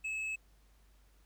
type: tone with hard clipping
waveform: sine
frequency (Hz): 2592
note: E7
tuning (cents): -30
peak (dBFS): -36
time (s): 0.04-0.36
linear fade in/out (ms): 10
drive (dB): 4
effects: added 50 Hz sine -62 dBFS peak until 1.25 s + pink hiss -71 dBFS RMS until 1.25 s